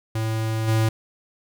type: tone with level steps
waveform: square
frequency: 111 Hz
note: A2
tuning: 16 cents sharp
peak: -23 / -18 dBFS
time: 0.15-0.89 s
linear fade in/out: 5 ms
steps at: 0.67 s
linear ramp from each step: 20 ms
effects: none